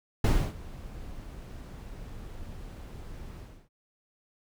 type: noise with ADSR envelope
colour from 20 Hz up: brown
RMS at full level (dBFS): -20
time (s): 0.24-3.69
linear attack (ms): 5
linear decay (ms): 280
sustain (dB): -22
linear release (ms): 310
effects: none